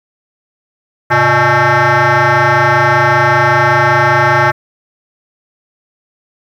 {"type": "tone with frequency modulation", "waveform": "sine", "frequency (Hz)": 353.4, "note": "F4", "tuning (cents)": 21, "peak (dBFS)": -4, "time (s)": [1.1, 4.52], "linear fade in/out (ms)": 20, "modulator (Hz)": 244, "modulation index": 6.4, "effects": ["tanh soft clip ceiling -6 dBFS", "7-bit"]}